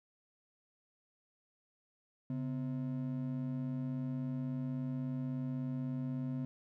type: ring-modulated tone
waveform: triangle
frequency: 196 Hz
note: G3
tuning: in tune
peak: -30 dBFS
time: 2.3-6.45 s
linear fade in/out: 0 ms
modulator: 58.2 Hz
effects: none